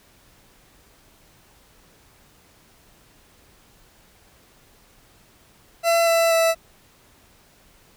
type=tone with pitch steps; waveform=40% pulse; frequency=673 / 666 / 659.1 Hz; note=E5 / E5 / E5; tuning=+36 / +18 / 0 cents; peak=-15 dBFS; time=5.83-6.55 s; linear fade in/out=50 ms; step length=240 ms; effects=pink hiss -55 dBFS RMS until 7.96 s